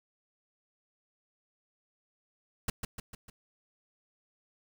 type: noise with echo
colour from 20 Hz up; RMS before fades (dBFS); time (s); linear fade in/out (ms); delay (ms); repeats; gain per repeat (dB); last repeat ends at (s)
pink; -29; 2.68-2.7; 5; 150; 4; -5; 3.3
effects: none